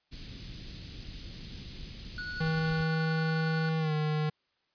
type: band-stop noise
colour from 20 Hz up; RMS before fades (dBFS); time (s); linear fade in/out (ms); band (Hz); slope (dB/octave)
pink; -42; 0.11-2.84; 20; 220 to 3800; 12
type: tone with tremolo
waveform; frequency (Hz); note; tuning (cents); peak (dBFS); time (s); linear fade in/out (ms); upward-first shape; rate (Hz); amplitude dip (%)
square; 1468; F#6; -14; -36; 2.18-3.69; 2; sine; 11; 25
type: tone with pitch glide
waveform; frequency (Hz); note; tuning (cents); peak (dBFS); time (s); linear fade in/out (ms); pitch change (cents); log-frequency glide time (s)
square; 160 to 153.04; D#3 to D#3; +49 to -28; -28; 2.4-4.3; 10; -77; 3.79-3.93
effects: white hiss -75 dBFS RMS until 4.74 s + resampled to 11025 Hz